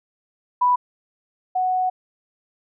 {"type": "tone pair in turn", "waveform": "sine", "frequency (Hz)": [987.8, 740], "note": ["B5", "F#5"], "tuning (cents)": [0, 0], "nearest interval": "perfect fourth", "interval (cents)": 500, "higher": "first", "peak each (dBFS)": [-14, -18], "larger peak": "first", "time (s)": [[0.61, 0.76], [1.55, 1.9]], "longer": "second", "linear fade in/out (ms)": 10, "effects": []}